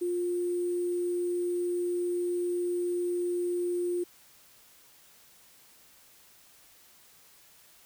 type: tone with sample-and-hold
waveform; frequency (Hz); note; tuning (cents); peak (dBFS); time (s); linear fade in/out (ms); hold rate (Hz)
sine; 352.7; F4; +17; -27; 0.01-4.04; 10; 8820
effects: white hiss -58 dBFS RMS until 7.85 s